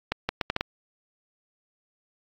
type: accelerating click train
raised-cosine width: 0.3 ms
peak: -9 dBFS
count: 6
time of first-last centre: 0.12-0.61 s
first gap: 170 ms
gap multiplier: 0.72
effects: AAC 48 kbps